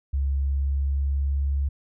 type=tone with pitch glide; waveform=sine; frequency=68.8 to 69.68 Hz; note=C#2 to C#2; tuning=-12 to +10 cents; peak=-21 dBFS; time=0.13-1.69 s; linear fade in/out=10 ms; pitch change=+22 cents; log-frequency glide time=0.33-1.44 s; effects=none